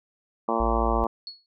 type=harmonic tone; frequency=114.4 Hz; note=A#2; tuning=32 cents flat; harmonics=2 / 3 / 4 / 5 / 6 / 7 / 8 / 9 / 10; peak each=-31 / -31 / -31 / -31 / -31 / -31 / -31 / -31 / -31 dBFS; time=0.48-1.07 s; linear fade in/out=5 ms
type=tone; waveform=sine; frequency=55.5 Hz; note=A1; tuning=16 cents sharp; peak=-25 dBFS; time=0.6-1.04 s; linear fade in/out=0 ms
type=tone with exponential decay; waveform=sine; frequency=4362 Hz; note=C#8; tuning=29 cents flat; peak=-31 dBFS; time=1.27-1.46 s; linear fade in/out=1 ms; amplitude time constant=40 ms
effects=none